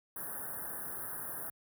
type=band-stop noise; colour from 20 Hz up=white; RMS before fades=-41 dBFS; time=0.16-1.5 s; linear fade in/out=2 ms; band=1800 to 9500 Hz; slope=96 dB/octave; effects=high-pass 80 Hz 12 dB/octave